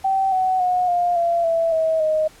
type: tone with pitch steps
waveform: sine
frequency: 772 / 748.7 / 726.1 / 704.3 / 683 / 662.4 / 642.5 / 623.1 Hz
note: G5 / F#5 / F#5 / F5 / F5 / E5 / E5 / D#5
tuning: -27 / +20 / -33 / +14 / -39 / +8 / -45 / +2 cents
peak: -16 dBFS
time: 0.04-2.28 s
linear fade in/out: 10 ms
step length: 280 ms
effects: pink hiss -48 dBFS RMS until 2.4 s + low-pass 12000 Hz 12 dB/octave